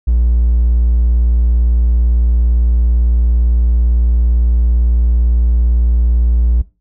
triangle tone, 58.9 Hz, A#1, 19 cents sharp, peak -6 dBFS, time 0.07-6.62 s, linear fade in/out 10 ms, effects noise-tail reverb RT60 0.3 s tail -21 dB re dry + tanh soft clip ceiling -2 dBFS

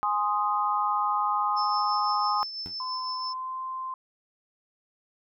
sine chord, Ab major, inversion none, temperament equal, 830.6 / 1046.5 / 1244.5 Hz, Ab5 / C6 / Eb6, 0 / 0 / 0 cents, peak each -28 / -28 / -27 dBFS, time 0.03-2.43 s, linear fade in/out 0 ms
sine tone with tremolo, 5280 Hz, E8, 2 cents sharp, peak -31 dBFS, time 1.56-3.34 s, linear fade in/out 20 ms, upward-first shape triangle, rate 6 Hz, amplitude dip 50%
15% pulse tone with exponential decay, 87.31 Hz, F2, in tune, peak -31 dBFS, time 2.66-2.78 s, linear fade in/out 0 ms, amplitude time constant 26 ms
sine tone with pitch glide, 1024 to 1041.3 Hz, C6 to C6, -38 to -9 cents, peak -31 dBFS, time 2.8-3.94 s, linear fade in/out 2 ms, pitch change +29 cents, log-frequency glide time 3.15-3.62 s
effects none

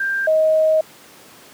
sine tone pair in turn, 1586 / 629.4 Hz, G6 / D#5, +20 / +20 cents, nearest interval octave + major third, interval 1600 cents, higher first, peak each -18 / -12 dBFS, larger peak second, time 0-0.27 / 0.27-0.81 s, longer second, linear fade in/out 5 ms, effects pink hiss -44 dBFS RMS until 1.53 s + high-pass 200 Hz 12 dB/octave

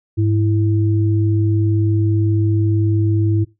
sine tone pair together, 103.83 / 329.6 Hz, G#2 / E4, 0 / 0 cents, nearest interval octave + minor sixth, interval 2000 cents, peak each -14 / -20 dBFS, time 0.17-3.45 s, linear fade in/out 20 ms, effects noise-tail reverb RT60 0.2 s tail -17 dB re dry

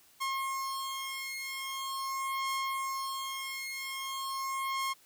sawtooth beating tone pair, 1075 / 1075.43 Hz, C6 / C6, +47 / +47 cents, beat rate 0.43 Hz, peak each -33 / -33 dBFS, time 0.2-4.94 s, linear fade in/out 20 ms, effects white hiss -62 dBFS RMS until 5.05 s

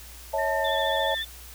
sine chord, A major, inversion first, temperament equal with one note detuned, 554.4 / 644.6 / 880 Hz, C#5 / E5 / A5, 0 / -39 / 0 cents, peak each -28 dBFS, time 0.33-1.15 s, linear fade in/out 10 ms
sine tone with pitch glide, 1816 to 1796.2 Hz, A#6 to A6, -46 to +35 cents, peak -30 dBFS, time 0.38-1.23 s, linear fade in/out 10 ms, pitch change -19 cents, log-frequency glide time 0.52-0.72 s
sine tone with vibrato, 3471 Hz, A7, 24 cents flat, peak -30 dBFS, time 0.64-1.25 s, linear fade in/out 10 ms, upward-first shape sine, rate 14 Hz, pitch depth 44 cents each way
effects added 60 Hz sine -45 dBFS peak until 1.54 s + white hiss -46 dBFS RMS until 1.54 s

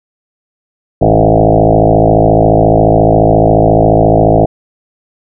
sine tone with frequency modulation, 392 Hz, G4, in tune, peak -4 dBFS, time 1.01-4.46 s, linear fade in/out 10 ms, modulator 54.3 Hz, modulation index 6.2, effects none

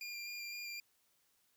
25% pulse tone with vibrato, 2397 Hz, D7, 35 cents sharp, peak -39 dBFS, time 0.01-0.8 s, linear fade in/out 2 ms, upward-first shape square, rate 3.9 Hz, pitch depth 10 cents each way, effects white hiss -75 dBFS RMS until 1.56 s

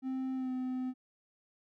triangle tone with pitch glide, 261.6 to 255.8 Hz, C4 to C4, 0 to -39 cents, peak -31 dBFS, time 0.02-0.94 s, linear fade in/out 50 ms, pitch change -39 cents, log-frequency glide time 0.35-0.51 s, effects none

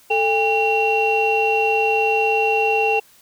sine tone cluster, 440.3 / 804 / 2739 Hz, A4 / G5 / F7, +1 / +44 / -34 cents, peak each -19 dBFS, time 0.1-3 s, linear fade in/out 10 ms, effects tanh soft clip ceiling -8 dBFS + white hiss -52 dBFS RMS until 3.21 s

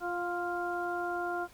harmonic tone with a mistuned harmonic, 349.2 Hz, F4, in tune, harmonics 1 / 2 / 3 / 4, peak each -36 / -35 / -42 / -37 dBFS, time 0-1.48 s, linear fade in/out 50 ms, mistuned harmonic 2, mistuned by +17 cents, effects pink hiss -58 dBFS RMS until 1.53 s

